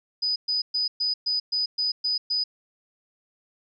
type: tone bursts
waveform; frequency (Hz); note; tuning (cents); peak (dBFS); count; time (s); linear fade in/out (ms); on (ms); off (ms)
sine; 4978; D#8; 0; -22; 9; 0.22-2.44; 10; 140; 120
effects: none